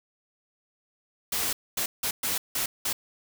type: noise bursts at uneven times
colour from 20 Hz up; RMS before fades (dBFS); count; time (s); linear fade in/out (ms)
white; -28; 6; 1.32-1.53 / 1.77-1.86 / 2.03-2.11 / 2.23-2.38 / 2.55-2.66 / 2.85-2.93; 5
effects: none